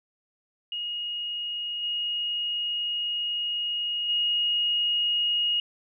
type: tone with level steps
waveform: sine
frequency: 2874 Hz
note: F7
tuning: 49 cents sharp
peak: -29 / -26 / -22 dBFS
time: 0.72-5.6 s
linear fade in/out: 2 ms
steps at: 1.82 / 4.08 s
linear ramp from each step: 20 ms
effects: none